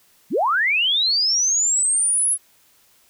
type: linear sweep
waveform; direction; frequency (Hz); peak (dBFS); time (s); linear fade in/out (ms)
sine; up; 143.6 to 10910; -16; 0.3-2.38; 50
effects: white hiss -57 dBFS RMS until 3.09 s